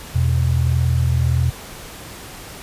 sine tone pair together, 83.36 / 124.9 Hz, E2 / B2, +20 / +20 cents, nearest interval perfect fifth, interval 700 cents, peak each -17 dBFS, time 0.14-1.51 s, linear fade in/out 20 ms, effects pink hiss -36 dBFS RMS until 2.62 s + resampled to 32000 Hz

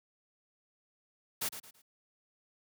white noise with echo, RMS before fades -34 dBFS, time 1.41-1.49 s, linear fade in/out 10 ms, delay 110 ms, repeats 3, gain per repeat -10 dB, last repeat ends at 1.82 s, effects high-pass 100 Hz 12 dB/octave

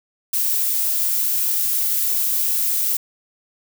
violet noise, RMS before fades -20 dBFS, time 0.33-2.97 s, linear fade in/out 5 ms, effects none

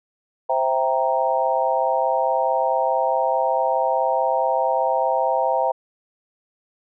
sine chord, C dominant seventh, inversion none, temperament equal, 523.3 / 659.3 / 784 / 932.3 Hz, C5 / E5 / G5 / Bb5, 0 / 0 / 0 / 0 cents, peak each -23 dBFS, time 0.49-5.72 s, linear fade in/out 10 ms, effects none

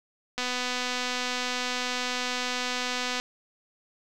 click train, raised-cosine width 0.2 ms, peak -13 dBFS, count 703, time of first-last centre 0.38-3.199 s, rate 249 Hz, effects none

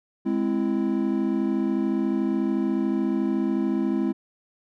triangle chord, Ab augmented, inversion none, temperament equal with one note detuned, 207.7 / 261.6 / 332.7 Hz, Ab3 / C4 / E4, 0 / 0 / +16 cents, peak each -24 dBFS, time 0.25-4.13 s, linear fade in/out 20 ms, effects none

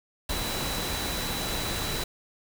sine tone in noise, 3951 Hz, B7, in tune, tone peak -36 dBFS, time 0.29-2.04 s, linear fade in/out 5 ms, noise pink, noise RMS -31 dBFS, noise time 0.29-2.04 s, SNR -8 dB, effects none

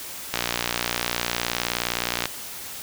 click train, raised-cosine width 0.2 ms, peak -5 dBFS, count 115, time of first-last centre 0.34-2.256 s, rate 59.5 Hz, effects white hiss -36 dBFS RMS until 2.82 s

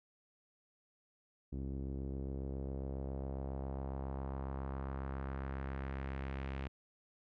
sawtooth tone with low-pass filter sweep, 67.3 Hz, C2, 49 cents sharp, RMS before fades -41 dBFS, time 1.52-6.68 s, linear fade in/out 10 ms, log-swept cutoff 300 to 2600 Hz, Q 1.6, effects none

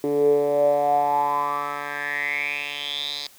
10% pulse tone with band-pass filter sweep, 144.5 Hz, D3, 28 cents flat, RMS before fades -23 dBFS, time 0.04-3.27 s, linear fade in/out 0 ms, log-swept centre 360 to 4400 Hz, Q 8.3, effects white hiss -51 dBFS RMS until 3.38 s

